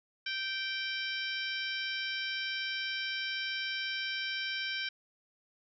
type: harmonic tone with a mistuned harmonic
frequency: 779 Hz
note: G5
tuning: 11 cents flat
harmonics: 2 / 3 / 4 / 5 / 6 / 7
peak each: -38 / -39 / -39 / -43 / -45 / -44 dBFS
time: 0.26-4.89 s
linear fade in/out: 5 ms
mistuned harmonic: 6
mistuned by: +35 cents
effects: none